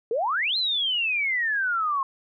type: exponential two-way sweep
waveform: sine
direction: up then down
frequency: 426.8 to 4186 to 1061 Hz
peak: -22 dBFS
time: 0.11-2.03 s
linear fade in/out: 2 ms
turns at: 0.57 s
effects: none